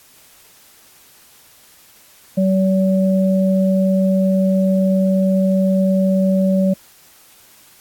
sine tone pair together, 190.4 / 570.6 Hz, F#3 / C#5, +50 / +50 cents, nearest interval octave + perfect fifth, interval 1900 cents, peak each -13 / -19 dBFS, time 2.37-6.74 s, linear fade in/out 10 ms, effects white hiss -48 dBFS RMS until 7.8 s + AAC 64 kbps

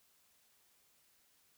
silence, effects white hiss -71 dBFS RMS until 1.57 s

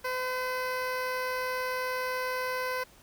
15% pulse tone with notch filter, 509 Hz, C5, 48 cents flat, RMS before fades -32 dBFS, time 0.04-2.84 s, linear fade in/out 10 ms, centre 7500 Hz, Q 1.2, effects pink hiss -57 dBFS RMS until 3.02 s

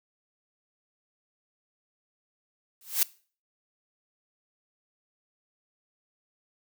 blue noise with exponential growth, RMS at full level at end -19 dBFS, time 2.81-3.03 s, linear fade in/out 2 ms, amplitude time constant 47 ms, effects noise-tail reverb RT60 0.4 s tail -21 dB re dry

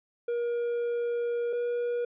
triangle tone pair in turn, 475.1 / 480.3 Hz, A#4 / B4, +33 / -48 cents, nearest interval unison, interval 19 cents, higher second, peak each -25 dBFS, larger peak neither, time 0.28-1.53 / 1.53-2.05 s, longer first, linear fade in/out 5 ms, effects resampled to 8000 Hz

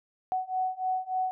sine beating tone pair, 744 / 747.4 Hz, F#5 / F#5, +9 / +17 cents, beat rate 3.4 Hz, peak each -31 / -30 dBFS, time 0.32-1.31 s, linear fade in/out 0 ms, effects none

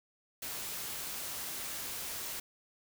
white noise, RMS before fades -40 dBFS, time 0.42-2.4 s, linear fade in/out 5 ms, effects none

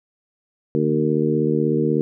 harmonic tone with a mistuned harmonic, 76.3 Hz, D#2, 33 cents flat, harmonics 2 / 3 / 4 / 5 / 6, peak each -23 / -23 / -23 / -23 / -23 dBFS, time 0.75-2.01 s, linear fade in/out 0 ms, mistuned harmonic 2, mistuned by -28 cents, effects none

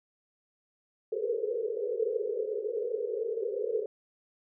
white band-pass noise, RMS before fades -32 dBFS, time 1.12-3.86 s, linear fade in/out 2 ms, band 410 to 490 Hz, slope 96 dB/octave, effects none

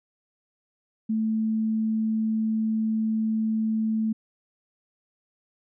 sine tone, 220 Hz, A3, in tune, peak -22 dBFS, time 1.09-4.13 s, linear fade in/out 10 ms, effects none

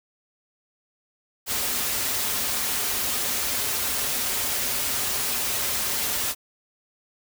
white noise with comb filter, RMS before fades -26 dBFS, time 1.46-6.35 s, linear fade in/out 50 ms, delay 6.1 ms, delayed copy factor -0.5, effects none

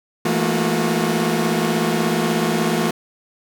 sawtooth tone cluster, 165.5 / 216.2 / 232.7 / 362 Hz, E3 / A3 / A#3 / F#4, +7 / -30 / -3 / -38 cents, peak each -19 dBFS, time 0.25-2.91 s, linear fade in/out 5 ms, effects none

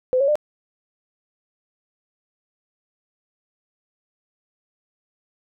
sine tone with pitch steps, 510 / 553 / 599.5 Hz, C5 / C#5 / D5, -44 / -4 / +36 cents, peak -15 dBFS, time 0.13-0.355 s, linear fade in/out 0 ms, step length 75 ms, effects none

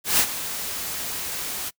white noise with ADSR envelope, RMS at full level -17 dBFS, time 0.04-1.71 s, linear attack 150 ms, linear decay 69 ms, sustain -13 dB, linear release 32 ms, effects noise-tail reverb RT60 0.1 s tail -24 dB re dry

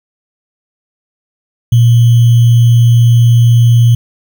sine tone with sample-and-hold, 118 Hz, A#2, 22 cents sharp, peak -3 dBFS, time 1.72-3.95 s, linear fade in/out 5 ms, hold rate 3150 Hz, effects none

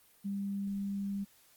sine tone, 199 Hz, G3, 26 cents sharp, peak -33 dBFS, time 0.24-1.25 s, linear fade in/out 20 ms, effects white hiss -64 dBFS RMS until 1.56 s + Opus 32 kbps

